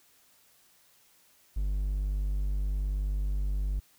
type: tone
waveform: triangle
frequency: 49.46 Hz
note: G1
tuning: 16 cents sharp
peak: -25 dBFS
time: 1.56-3.8 s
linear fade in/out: 10 ms
effects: white hiss -63 dBFS RMS until 3.98 s